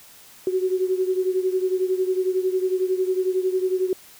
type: beating tone pair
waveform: sine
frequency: 370 / 381 Hz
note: F#4 / G4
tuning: 0 / -49 cents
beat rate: 11 Hz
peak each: -21 / -25 dBFS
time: 0.47-3.93 s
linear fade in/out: 2 ms
effects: white hiss -48 dBFS RMS until 4.19 s